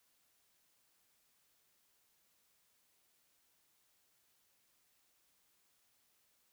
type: silence
effects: white hiss -75 dBFS RMS until 6.52 s